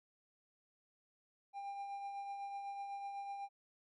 triangle tone with tremolo, 798 Hz, G5, 31 cents sharp, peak -38 dBFS, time 1.53-3.49 s, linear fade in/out 50 ms, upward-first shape triangle, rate 8 Hz, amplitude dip 40%, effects MP3 48 kbps

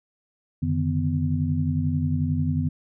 sine tone cluster, 90.6 / 141.8 / 153 / 249.4 Hz, F#2 / C#3 / D#3 / B3, -36 / +40 / -29 / +17 cents, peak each -26 / -30 / -25 / -27 dBFS, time 0.62-2.69 s, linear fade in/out 10 ms, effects none

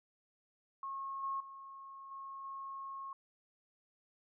sine tone with level steps, 1087 Hz, C#6, 34 cents flat, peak -39 / -35 / -48 / -44 / -42 dBFS, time 0.83-3.13 s, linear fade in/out 2 ms, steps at 1.23 / 1.4 / 2.11 / 2.44 s, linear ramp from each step 5 ms, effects none

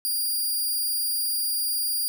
5% pulse tone, 4807 Hz, D8, 39 cents sharp, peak -17 dBFS, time 0.05-2.08 s, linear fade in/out 0 ms, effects none

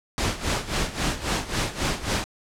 pink noise with tremolo, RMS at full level -23 dBFS, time 0.18-2.24 s, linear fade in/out 0 ms, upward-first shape sine, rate 3.7 Hz, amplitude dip 80%, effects low-pass 8000 Hz 12 dB/octave

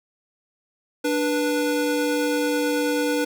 square tone pair together, 295 / 488.6 Hz, D4 / B4, +8 / -19 cents, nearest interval major sixth, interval 873 cents, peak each -24 dBFS, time 1.04-3.25 s, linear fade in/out 10 ms, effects none

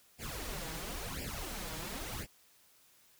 pink noise with flanger, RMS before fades -41 dBFS, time 0.18-2.27 s, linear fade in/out 50 ms, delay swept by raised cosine 0.39 to 6.29 ms, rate 0.96 Hz, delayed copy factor +1, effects white hiss -65 dBFS RMS until 3.19 s

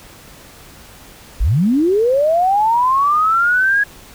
sine linear sweep, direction up, 34.48 to 1671 Hz, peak -11 dBFS, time 1.4-3.84 s, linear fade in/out 10 ms, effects pink hiss -41 dBFS RMS until 4.14 s

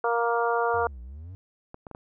harmonic tone, 234.3 Hz, A#3, 9 cents sharp, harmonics 2 / 3 / 4 / 5 / 6, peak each -26 / -28 / -29 / -30 / -31 dBFS, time 0.04-0.87 s, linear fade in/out 2 ms
triangle exponential two-way sweep, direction down then up, 98 to 58.27 to 98 Hz, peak -36 dBFS, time 0.74-1.35 s, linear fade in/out 0 ms, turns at 1.01 s
clicks, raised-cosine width 1 ms, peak -26 dBFS, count 4, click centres 1.744 / 1.868 / 1.913 / 1.949 s
effects none

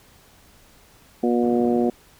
harmonic tone, 120 Hz, B2, 49 cents flat, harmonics 2 / 3 / 4 / 5 / 6, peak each -20 / -22 / -26 / -30 / -28 dBFS, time 1.23-1.9 s, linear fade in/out 5 ms
white band-pass noise, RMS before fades -38 dBFS, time 1.42-1.9 s, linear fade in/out 10 ms, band 110 to 310 Hz, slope 12 dB/octave
effects pink hiss -53 dBFS RMS until 2.19 s

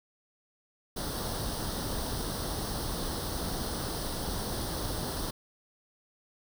pink noise with comb filter, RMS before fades -34 dBFS, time 0.96-5.31 s, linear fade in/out 10 ms, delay 0.21 ms, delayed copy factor +0.75, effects none

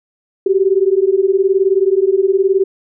sine beating tone pair, 376.5 / 395.5 Hz, F#4 / G4, +30 / +15 cents, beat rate 19 Hz, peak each -13 dBFS, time 0.46-2.64 s, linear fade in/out 5 ms, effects none

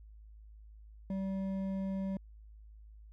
triangle tone with hard clipping, 192.5 Hz, G3, 31 cents flat, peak -35 dBFS, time 1.1-2.17 s, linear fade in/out 2 ms, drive 11 dB, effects added 53 Hz sine -51 dBFS peak until 3.12 s

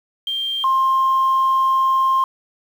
sine tone pair in turn, 3180 / 1058.9 Hz, G7 / C6, +24 / +20 cents, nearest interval octave + perfect fifth, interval 1904 cents, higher first, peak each -20 / -12 dBFS, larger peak second, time 0.27-0.64 / 0.64-2.24 s, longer second, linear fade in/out 2 ms, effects tanh soft clip ceiling -11 dBFS + 7-bit

